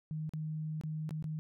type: tone with dropouts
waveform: sine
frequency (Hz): 155.56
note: D#3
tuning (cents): 0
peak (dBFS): -35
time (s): 0.11-1.39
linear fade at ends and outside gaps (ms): 0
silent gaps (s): 0.293-0.336 / 0.812-0.836 / 1.092-1.108 / 1.225-1.242
effects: none

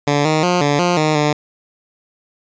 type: tone with pitch steps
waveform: 10% pulse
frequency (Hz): 144.7 / 155.9 / 178.2 / 144.7 / 176.5 / 154.4 / 149.1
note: D3 / D#3 / F3 / D3 / F3 / D#3 / D3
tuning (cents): -25 / +4 / +35 / -25 / +19 / -13 / +27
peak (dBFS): -5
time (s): 0.07-1.33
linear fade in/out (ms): 5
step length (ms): 180
effects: resampled to 16000 Hz

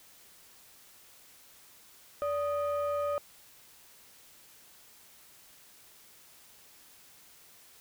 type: tone pair together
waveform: sine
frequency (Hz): 579 / 1244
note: D5 / D#6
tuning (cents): -25 / -1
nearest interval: octave + minor second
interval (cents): 1324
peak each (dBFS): -28 / -33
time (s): 2.22-3.18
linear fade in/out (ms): 0
effects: tanh soft clip ceiling -25 dBFS + white hiss -57 dBFS RMS until 7.8 s

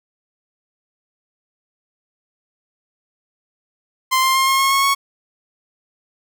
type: tone with pitch steps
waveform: sawtooth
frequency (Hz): 1043 / 1053.3 / 1063.7 / 1074.2 / 1084.8 / 1095.5 / 1106.3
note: C6 / C6 / C6 / C6 / C#6 / C#6 / C#6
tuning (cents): -6 / +11 / +28 / +45 / -38 / -21 / -4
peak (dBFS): -10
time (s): 4.11-4.95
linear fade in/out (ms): 20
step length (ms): 120
effects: none

